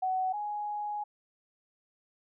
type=tone pair in turn; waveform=sine; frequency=749 / 833.2 Hz; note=F#5 / G#5; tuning=+21 / +5 cents; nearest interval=major second; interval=184 cents; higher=second; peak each=-27 / -32 dBFS; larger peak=first; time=0.02-0.33 / 0.33-1.04 s; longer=second; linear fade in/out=10 ms; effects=none